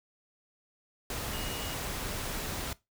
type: tone in noise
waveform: sine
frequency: 2879 Hz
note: F#7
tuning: 48 cents flat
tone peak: -42 dBFS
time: 1.33-1.74 s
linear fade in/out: 2 ms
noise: pink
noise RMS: -36 dBFS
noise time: 1.1-2.73 s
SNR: -9 dB
effects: noise-tail reverb RT60 0.2 s tail -19 dB re dry